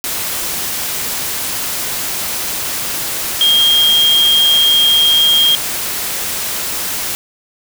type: tone in noise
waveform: sine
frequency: 3227 Hz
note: G7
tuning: 50 cents sharp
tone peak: -8 dBFS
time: 3.41-5.55 s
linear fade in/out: 0 ms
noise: white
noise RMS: -20 dBFS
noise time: 0.04-7.15 s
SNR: +9 dB
effects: none